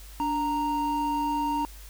triangle tone pair together, 291 / 930 Hz, D4 / A#5, -16 / -4 cents, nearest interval octave + minor sixth, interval 2012 cents, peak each -28 / -24 dBFS, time 0.2-1.65 s, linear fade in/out 0 ms, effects added 50 Hz sine -43 dBFS peak until 1.89 s + white hiss -50 dBFS RMS until 1.89 s

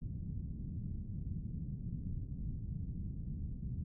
white low-pass noise, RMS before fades -41 dBFS, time 0.01-3.84 s, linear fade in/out 10 ms, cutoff 170 Hz, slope 24 dB/octave, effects none

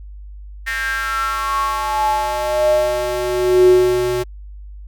square tone with high-pass filter sweep, 122.6 Hz, B2, 12 cents flat, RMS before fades -17 dBFS, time 0.66-4.24 s, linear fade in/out 20 ms, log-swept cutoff 1800 to 270 Hz, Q 8.7, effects added 50 Hz sine -32 dBFS peak until 4.87 s

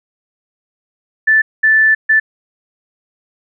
sine tone bursts at uneven times, 1757 Hz, A6, 3 cents flat, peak -7 dBFS, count 3, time 1.27-1.42 / 1.63-1.95 / 2.09-2.2 s, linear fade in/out 10 ms, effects none

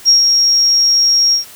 sine tone with ADSR envelope, 5588 Hz, F8, in tune, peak -4 dBFS, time 0.05-1.45 s, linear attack 36 ms, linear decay 130 ms, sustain -4 dB, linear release 120 ms, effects white hiss -37 dBFS RMS until 1.55 s

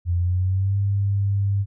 sine tone with pitch glide, 87.31 to 99.72 Hz, F2 to G2, 0 to +30 cents, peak -18 dBFS, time 0.05-1.66 s, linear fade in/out 50 ms, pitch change +230 cents, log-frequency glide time 0.18-0.77 s, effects none

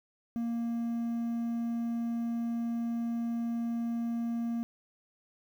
triangle tone, 233.1 Hz, A#3, in tune, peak -28 dBFS, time 0.36-4.63 s, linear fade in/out 0 ms, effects 10-bit

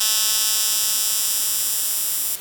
10% pulse tone with high-pass filter sweep, 216.8 Hz, A3, 25 cents flat, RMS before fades -21 dBFS, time 0-2.36 s, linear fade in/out 10 ms, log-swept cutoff 5000 to 10000 Hz, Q 0.89, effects white hiss -36 dBFS RMS until 2.4 s

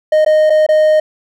triangle tone with dropouts, 618 Hz, D#5, 12 cents flat, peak -5 dBFS, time 0.12-1 s, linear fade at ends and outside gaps 5 ms, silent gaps 0.248-0.262 / 0.498-0.502 / 0.665-0.688 s, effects none

